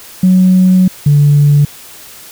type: tone pair in turn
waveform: sine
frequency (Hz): 185 / 145.11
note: F#3 / D3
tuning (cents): 0 / -20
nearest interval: major third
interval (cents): 420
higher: first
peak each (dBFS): -3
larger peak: neither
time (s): 0.23-0.88 / 1.06-1.65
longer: first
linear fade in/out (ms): 5
effects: tanh soft clip ceiling 0 dBFS + white hiss -34 dBFS RMS until 2.31 s